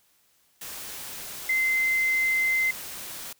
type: tone in noise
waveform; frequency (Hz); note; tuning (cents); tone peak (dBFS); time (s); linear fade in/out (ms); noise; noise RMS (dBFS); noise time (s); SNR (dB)
sine; 2071; C7; -18; -21; 1.49-2.71; 5; white; -38; 0.61-3.33; +14
effects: white hiss -65 dBFS RMS until 3.39 s